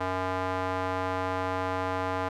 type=tone with band-pass filter; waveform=square; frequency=92.7 Hz; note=F#2; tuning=4 cents sharp; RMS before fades=-30 dBFS; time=0-2.29 s; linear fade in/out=10 ms; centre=960 Hz; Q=1.3; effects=none